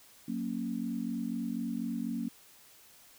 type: chord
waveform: sine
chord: F# major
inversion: none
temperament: equal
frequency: 185 / 233.1 / 277.2 Hz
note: F#3 / A#3 / C#4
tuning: 0 / 0 / 0 cents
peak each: -39 / -34 / -38 dBFS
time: 0.28-2.29 s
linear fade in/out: 5 ms
effects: white hiss -58 dBFS RMS until 3.18 s